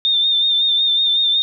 sine tone with vibrato, 3618 Hz, A7, 48 cents sharp, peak -13 dBFS, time 0.05-1.42 s, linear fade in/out 0 ms, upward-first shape sine, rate 5.4 Hz, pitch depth 40 cents each way, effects none

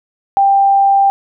sine tone, 790 Hz, G5, 13 cents sharp, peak -7 dBFS, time 0.37-1.1 s, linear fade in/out 0 ms, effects none

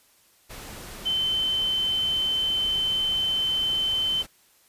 sine tone in noise, 3075 Hz, G7, 34 cents flat, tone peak -22 dBFS, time 1.05-4.23 s, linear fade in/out 20 ms, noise pink, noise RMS -40 dBFS, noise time 0.49-4.27 s, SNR +15 dB, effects white hiss -60 dBFS RMS until 4.68 s + resampled to 32000 Hz

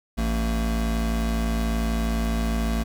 square tone pair together, 55.77 / 226.2 Hz, A1 / A3, +24 / +48 cents, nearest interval 2 octaves, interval 2424 cents, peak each -24 / -28 dBFS, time 0.17-2.84 s, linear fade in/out 20 ms, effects none

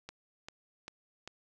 click train, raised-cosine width 0.2 ms, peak -26 dBFS, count 4, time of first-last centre 0.09-1.276 s, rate 2.53 Hz, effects none

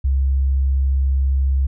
sine tone, 67.3 Hz, C2, 49 cents sharp, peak -14 dBFS, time 0.04-1.67 s, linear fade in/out 10 ms, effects none

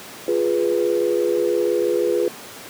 sine chord, F diminished, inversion none, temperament equal, 349.2 / 415.3 / 493.9 Hz, F4 / Ab4 / Cb5, 0 / 0 / 0 cents, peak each -21 dBFS, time 0.28-2.28 s, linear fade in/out 2 ms, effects pink hiss -37 dBFS RMS until 2.69 s + high-pass 200 Hz 12 dB/octave

